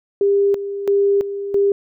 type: tone with tremolo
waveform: sine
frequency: 400.1 Hz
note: G4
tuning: 35 cents sharp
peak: -12 dBFS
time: 0.21-1.72 s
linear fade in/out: 2 ms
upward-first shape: square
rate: 1.5 Hz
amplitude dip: 70%
effects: none